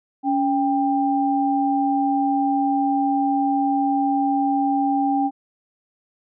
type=tone pair together; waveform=sine; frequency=280 / 792 Hz; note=C#4 / G5; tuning=+18 / +18 cents; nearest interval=octave + tritone; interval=1800 cents; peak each=-20 / -20 dBFS; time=0.23-5.31 s; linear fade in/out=50 ms; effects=none